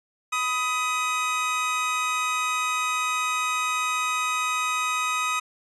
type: tone pair together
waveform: 25% pulse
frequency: 998.3 / 1257 Hz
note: B5 / D#6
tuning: +18 / +17 cents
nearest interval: major third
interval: 399 cents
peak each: -29 / -20 dBFS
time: 0.32-5.4 s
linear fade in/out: 10 ms
effects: resampled to 24000 Hz